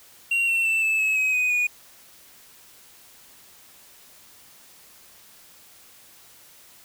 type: tone with pitch steps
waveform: triangle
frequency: 2752 / 2708 / 2664 / 2622 / 2580 / 2538 / 2497 / 2457 Hz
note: F7 / E7 / E7 / E7 / E7 / D#7 / D#7 / D#7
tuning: -26 / +46 / +18 / -10 / -38 / +34 / +6 / -22 cents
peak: -18 dBFS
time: 0.31-1.67 s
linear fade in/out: 5 ms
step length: 170 ms
effects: white hiss -51 dBFS RMS until 6.84 s